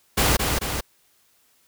pink noise with echo, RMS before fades -19 dBFS, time 0.17-0.37 s, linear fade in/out 10 ms, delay 220 ms, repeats 2, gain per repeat -4 dB, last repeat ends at 0.81 s, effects white hiss -62 dBFS RMS until 1.67 s

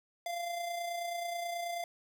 square tone with amplitude modulation, 691 Hz, F5, 19 cents flat, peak -34 dBFS, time 0.26-1.84 s, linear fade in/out 2 ms, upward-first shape sine, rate 29.3 Hz, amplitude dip 40%, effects 11-bit

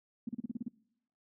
sine tone bursts, 233.1 Hz, A#3, in tune, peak -33 dBFS, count 8, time 0.27-0.683 s, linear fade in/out 5 ms, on 21 ms, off 35 ms, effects noise-tail reverb RT60 0.8 s tail -24 dB re dry

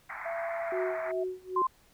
white band-pass noise, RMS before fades -40 dBFS, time 0.09-1.12 s, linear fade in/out 10 ms, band 670 to 2200 Hz, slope 96 dB/octave
sine tone with pitch glide, 672 to 649.1 Hz, E5 to E5, +33 to -27 cents, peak -32 dBFS, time 0.25-1.24 s, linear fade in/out 10 ms, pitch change -60 cents, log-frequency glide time 0.65-0.89 s
sine tone with tremolo, 370 Hz, F#4, in tune, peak -29 dBFS, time 0.72-1.62 s, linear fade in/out 2 ms, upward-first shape sine, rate 2.5 Hz, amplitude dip 95%
sine tone, 1044 Hz, C6, 4 cents flat, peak -24 dBFS, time 1.56-1.67 s, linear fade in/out 5 ms
effects pink hiss -63 dBFS RMS until 1.93 s

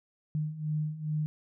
sine beating tone pair, 151.4 / 153.8 Hz, D#3 / D#3, -47 / -20 cents, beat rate 2.4 Hz, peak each -35 / -31 dBFS, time 0.35-1.26 s, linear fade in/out 0 ms, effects none

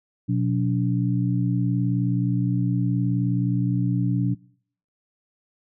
sine tone cluster, 123.5 / 182.7 / 286.8 Hz, B2 / F#3 / D4, 0 / -22 / -41 cents, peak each -22 / -24 / -27 dBFS, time 0.28-4.35 s, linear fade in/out 20 ms, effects noise-tail reverb RT60 0.6 s tail -23 dB re dry

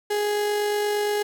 35% pulse tone with amplitude modulation, 415.3 Hz, G#4, in tune, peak -19 dBFS, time 0.1-1.23 s, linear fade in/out 10 ms, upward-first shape sine, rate 48.6 Hz, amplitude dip 25%, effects none

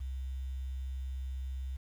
sine tone with quantisation, 65.41 Hz, C2, in tune, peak -35 dBFS, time 0-1.77 s, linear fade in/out 10 ms, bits 10, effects none

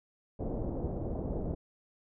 pink low-pass noise, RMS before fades -35 dBFS, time 0.39-1.55 s, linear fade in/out 10 ms, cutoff 620 Hz, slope 24 dB/octave, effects none

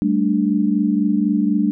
sine chord, G suspended second, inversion none, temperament equal, 196 / 220 / 293.7 Hz, G3 / A3 / D4, 0 / 0 / 0 cents, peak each -19 dBFS, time 0.02-1.71 s, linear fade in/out 0 ms, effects none

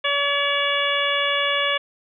harmonic tone, 569 Hz, C#5, 45 cents sharp, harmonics 1 / 2 / 3 / 4 / 5 / 6, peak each -26 / -26 / -26 / -26 / -26 / -26 dBFS, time 0.04-1.78 s, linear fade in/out 10 ms, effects none

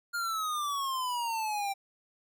square exponential sweep, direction down, 1422 to 780 Hz, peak -31 dBFS, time 0.13-1.74 s, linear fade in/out 20 ms, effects none

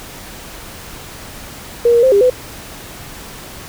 sine tone with pitch steps, 473.7 / 470.9 / 522 / 401.7 / 503 Hz, A#4 / A#4 / C5 / G4 / B4, +28 / +18 / -4 / +42 / +32 cents, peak -7 dBFS, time 1.85-2.3 s, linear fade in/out 5 ms, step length 90 ms, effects pink hiss -33 dBFS RMS until 3.68 s

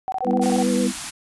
sine tone bursts, 760 Hz, F#5, 46 cents sharp, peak -22 dBFS, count 9, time 0.08-0.625 s, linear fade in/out 0 ms, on 41 ms, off 22 ms
sine tone with vibrato, 493.9 Hz, B4, in tune, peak -24 dBFS, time 0.22-0.88 s, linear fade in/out 20 ms, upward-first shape triangle, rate 9 Hz, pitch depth 45 cents each way
sine chord, E minor, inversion first, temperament just, 197.78 / 247.2 / 329.6 Hz, G3 / B3 / E4, +16 / +2 / 0 cents, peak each -22 / -21 / -27 dBFS, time 0.24-0.93 s, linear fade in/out 50 ms
white band-stop noise, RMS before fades -30 dBFS, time 0.41-1.11 s, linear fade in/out 20 ms, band 330 to 660 Hz, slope 48 dB/octave
effects resampled to 24000 Hz

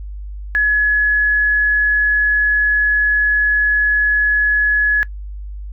sine tone, 1695 Hz, G#6, 35 cents sharp, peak -11 dBFS, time 0.55-5.03 s, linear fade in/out 0 ms, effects noise-tail reverb RT60 0.1 s tail -21 dB re dry + added 50 Hz sine -26 dBFS peak until 5.72 s

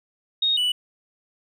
sine / triangle tone pair in turn, 3729 / 2960 Hz, A#7 / F#7, 0 / 0 cents, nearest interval major third, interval 400 cents, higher first, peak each -18 dBFS, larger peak neither, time 0.42-0.57 / 0.57-0.72 s, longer neither, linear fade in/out 5 ms, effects none

